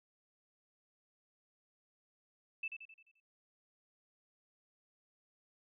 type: tone with echo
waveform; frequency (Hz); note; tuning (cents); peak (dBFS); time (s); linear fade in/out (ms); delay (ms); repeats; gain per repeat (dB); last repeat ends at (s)
sine; 2637; E7; 0; -36; 2.63-2.68; 5; 87; 6; -6; 3.202
effects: none